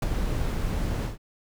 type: noise with ADSR envelope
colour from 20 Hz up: brown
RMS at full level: -19 dBFS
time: 0.02-1.18 s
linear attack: 5 ms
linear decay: 18 ms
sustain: -8 dB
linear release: 140 ms
effects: none